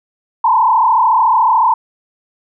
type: tone with frequency modulation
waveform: sine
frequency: 952 Hz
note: A#5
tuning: 36 cents sharp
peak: -8 dBFS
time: 0.44-1.74 s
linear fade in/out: 5 ms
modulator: 33.8 Hz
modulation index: 2.3
effects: none